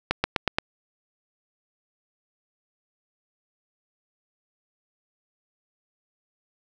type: accelerating click train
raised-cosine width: 0.3 ms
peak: -5 dBFS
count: 5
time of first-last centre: 0.11-0.585 s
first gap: 130 ms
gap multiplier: 0.94
effects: none